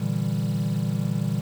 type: chord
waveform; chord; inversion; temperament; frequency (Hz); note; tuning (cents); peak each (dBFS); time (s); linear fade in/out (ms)
triangle; E half-diminished seventh; second; equal; 116.54 / 146.83 / 164.81 / 196; Bb2 / D3 / E3 / G3; 0 / 0 / 0 / 0; -26; 0-1.41; 10
effects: tanh soft clip ceiling -10 dBFS + 7-bit